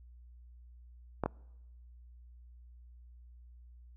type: clicks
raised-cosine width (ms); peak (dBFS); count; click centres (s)
1; -17; 2; 1.237 / 1.26
effects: noise-tail reverb RT60 1.0 s tail -26 dB re dry + added 60 Hz sine -52 dBFS peak until 3.96 s